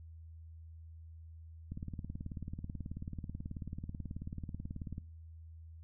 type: click train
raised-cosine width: 5 ms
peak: -29 dBFS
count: 61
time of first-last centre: 1.72-4.981 s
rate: 18.4 Hz
effects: noise-tail reverb RT60 0.4 s tail -21 dB re dry + added 81 Hz sine -49 dBFS peak until 5.83 s